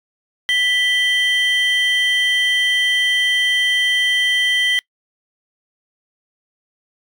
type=tone pair together; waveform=triangle; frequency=1975.5 / 3136 Hz; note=B6 / G7; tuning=0 / 0 cents; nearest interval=minor sixth; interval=800 cents; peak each=-15 dBFS; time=0.49-4.79 s; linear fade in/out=0 ms; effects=noise-tail reverb RT60 0.1 s tail -25 dB re dry + tanh soft clip ceiling -5 dBFS